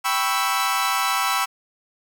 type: chord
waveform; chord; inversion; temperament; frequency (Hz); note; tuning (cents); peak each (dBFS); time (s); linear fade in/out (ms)
sawtooth; C# half-diminished seventh; second; equal; 784 / 987.8 / 1108.7 / 1318.5; G5 / B5 / C#6 / E6; 0 / 0 / 0 / 0; -23 / -22 / -23 / -20; 0.04-1.46; 20
effects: none